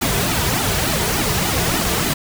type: noise with flanger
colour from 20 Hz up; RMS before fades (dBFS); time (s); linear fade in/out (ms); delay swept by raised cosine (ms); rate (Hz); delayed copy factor
pink; -19; 0.01-2.14; 10; 1.8 to 3.8; 3.4; -0.8
effects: none